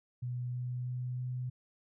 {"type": "tone with pitch steps", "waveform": "sine", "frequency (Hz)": [123.47, 124.26, 125.05, 125.85], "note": ["B2", "B2", "B2", "B2"], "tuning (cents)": [0, 11, 22, 33], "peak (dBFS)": -34, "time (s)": [0.22, 1.5], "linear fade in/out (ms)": 10, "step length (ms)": 320, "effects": []}